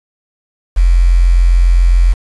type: tone with quantisation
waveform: sine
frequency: 43.65 Hz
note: F1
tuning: in tune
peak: -5 dBFS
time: 0.76-2.14 s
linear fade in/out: 20 ms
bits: 5
effects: resampled to 24000 Hz